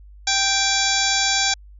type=harmonic tone with a mistuned harmonic; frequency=784 Hz; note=G5; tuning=in tune; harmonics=1 / 2 / 3 / 4 / 5 / 6 / 7 / 8 / 9; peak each=-26 / -26 / -26 / -26 / -26 / -26 / -26 / -26 / -26 dBFS; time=0.27-1.54 s; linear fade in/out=5 ms; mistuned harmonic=4; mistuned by=+130 cents; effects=added 50 Hz sine -41 dBFS peak until 1.79 s